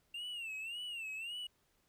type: tone with vibrato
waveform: triangle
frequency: 2749 Hz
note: F7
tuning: 28 cents flat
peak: -39 dBFS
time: 0.14-1.47 s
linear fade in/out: 5 ms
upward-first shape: sine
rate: 1.8 Hz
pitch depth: 130 cents each way
effects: pink hiss -75 dBFS RMS until 1.88 s